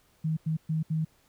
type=tone bursts at uneven times; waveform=sine; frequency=158.3 Hz; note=D#3; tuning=30 cents sharp; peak=-25 dBFS; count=4; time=0.24-0.37 / 0.46-0.57 / 0.69-0.83 / 0.9-1.05 s; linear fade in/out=10 ms; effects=pink hiss -65 dBFS RMS until 1.28 s